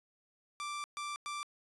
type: tone bursts at uneven times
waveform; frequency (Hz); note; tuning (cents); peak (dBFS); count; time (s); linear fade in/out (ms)
sawtooth; 1174.7; D6; 0; -34; 3; 0.6-0.84 / 0.97-1.16 / 1.26-1.43; 0
effects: resampled to 24000 Hz